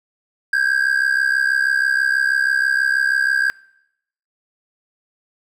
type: ring-modulated tone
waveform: triangle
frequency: 1603 Hz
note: G6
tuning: 38 cents sharp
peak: -10 dBFS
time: 0.53-3.5 s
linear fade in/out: 0 ms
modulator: 33.1 Hz
effects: noise-tail reverb RT60 0.8 s tail -23 dB re dry